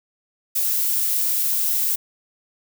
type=noise; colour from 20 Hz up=violet; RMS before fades=-21 dBFS; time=0.55-1.96 s; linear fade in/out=10 ms; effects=none